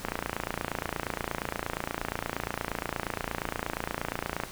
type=click train; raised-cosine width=0.5 ms; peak=-14 dBFS; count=126; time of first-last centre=0.05-4.436 s; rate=28.5 Hz; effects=pink hiss -43 dBFS RMS until 4.51 s

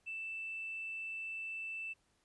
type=tone with tanh clipping; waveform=triangle; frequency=2652 Hz; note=E7; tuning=10 cents sharp; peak=-39 dBFS; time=0.06-1.94 s; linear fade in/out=20 ms; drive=1 dB; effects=pink hiss -75 dBFS RMS until 2.24 s + resampled to 24000 Hz

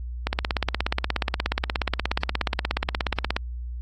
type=click train; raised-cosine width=0.3 ms; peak=-7 dBFS; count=53; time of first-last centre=0.27-3.365 s; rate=16.8 Hz; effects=added 60 Hz sine -30 dBFS peak until 3.81 s + AAC 32 kbps

